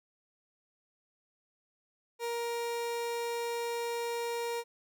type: tone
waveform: 30% pulse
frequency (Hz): 470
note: A#4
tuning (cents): +14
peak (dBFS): -30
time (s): 2.19-4.64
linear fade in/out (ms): 50
effects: none